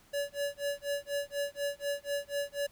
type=tone with tremolo; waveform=square; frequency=570 Hz; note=C#5; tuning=48 cents sharp; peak=-30 dBFS; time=0.13-2.67 s; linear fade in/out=10 ms; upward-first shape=sine; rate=4.1 Hz; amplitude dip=100%; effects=pink hiss -62 dBFS RMS until 2.71 s